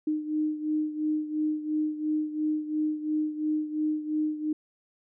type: beating tone pair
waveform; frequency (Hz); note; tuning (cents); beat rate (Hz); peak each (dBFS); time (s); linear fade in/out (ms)
sine; 305.8 / 308.7; D#4 / D#4; -30 / -14; 2.9; -27 / -32; 0.07-4.53; 5
effects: none